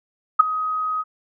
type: tone with ADSR envelope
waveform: sine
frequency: 1259 Hz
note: D#6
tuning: 20 cents sharp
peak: -4 dBFS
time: 0.39-1.04 s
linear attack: 12 ms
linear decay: 10 ms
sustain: -17 dB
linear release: 36 ms
effects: none